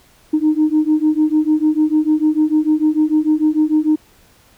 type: beating tone pair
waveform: sine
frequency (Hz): 304.8 / 311.5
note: D#4 / D#4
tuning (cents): -36 / +2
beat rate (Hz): 6.7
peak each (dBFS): -14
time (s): 0.33-3.96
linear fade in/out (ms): 10
effects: tanh soft clip ceiling -6 dBFS + pink hiss -51 dBFS RMS until 4.57 s